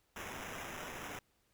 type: noise with sample-and-hold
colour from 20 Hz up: white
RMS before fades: -45 dBFS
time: 0.16-1.19 s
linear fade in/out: 2 ms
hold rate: 4410 Hz
effects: pink hiss -75 dBFS RMS until 1.53 s